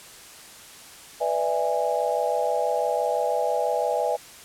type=chord; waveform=sine; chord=E dominant seventh; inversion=second; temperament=just; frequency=494.4 / 593.3 / 659.3 / 824.1 Hz; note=B4 / D5 / E5 / G#5; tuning=+2 / +18 / 0 / -14 cents; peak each=-27 dBFS; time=1.2-4.17 s; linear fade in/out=20 ms; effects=white hiss -45 dBFS RMS until 4.44 s + low-pass 11000 Hz 12 dB/octave